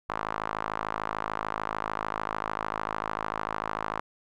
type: tone with band-pass filter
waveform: sawtooth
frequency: 53.4 Hz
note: G#1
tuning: 49 cents sharp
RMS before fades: -33 dBFS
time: 0.09-4 s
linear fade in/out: 5 ms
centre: 1100 Hz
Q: 2.6
effects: none